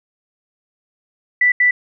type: tone bursts at uneven times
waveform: sine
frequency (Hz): 1975.5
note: B6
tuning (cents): 0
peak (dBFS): -10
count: 2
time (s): 1.41-1.52 / 1.6-1.71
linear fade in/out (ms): 5
effects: none